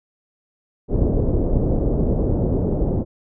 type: low-pass noise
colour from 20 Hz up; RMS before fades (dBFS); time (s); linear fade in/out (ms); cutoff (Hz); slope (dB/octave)
pink; -19; 0.88-3.05; 50; 530; 24
effects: none